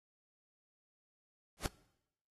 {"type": "noise with exponential growth", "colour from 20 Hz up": "pink", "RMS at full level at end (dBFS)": -33, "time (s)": [1.57, 1.66], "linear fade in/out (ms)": 0, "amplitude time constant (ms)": 19, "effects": ["noise-tail reverb RT60 0.8 s tail -21 dB re dry", "AAC 32 kbps"]}